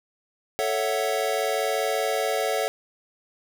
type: chord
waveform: square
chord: F# minor seventh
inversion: first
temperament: equal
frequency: 440 / 554.4 / 659.3 / 740 Hz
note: A4 / C#5 / E5 / F#5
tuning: 0 / 0 / 0 / 0 cents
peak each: -29 / -29 / -30 / -30 dBFS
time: 0.59-2.68 s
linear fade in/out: 0 ms
effects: none